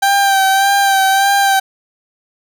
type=tone with vibrato; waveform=30% pulse; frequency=784 Hz; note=G5; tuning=in tune; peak=-7 dBFS; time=0.02-1.6 s; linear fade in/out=10 ms; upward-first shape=sine; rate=1.7 Hz; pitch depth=31 cents each way; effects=none